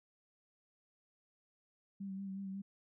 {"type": "tone with vibrato", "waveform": "sine", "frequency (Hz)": 194.4, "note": "G3", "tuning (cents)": -14, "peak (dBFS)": -40, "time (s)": [2, 2.62], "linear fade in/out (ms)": 10, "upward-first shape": "sine", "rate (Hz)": 5.5, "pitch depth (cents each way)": 30, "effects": []}